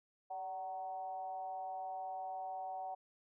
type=tone with frequency modulation; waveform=sine; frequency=753 Hz; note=F#5; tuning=30 cents sharp; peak=-40 dBFS; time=0.3-2.95 s; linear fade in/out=10 ms; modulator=174 Hz; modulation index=0.6; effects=none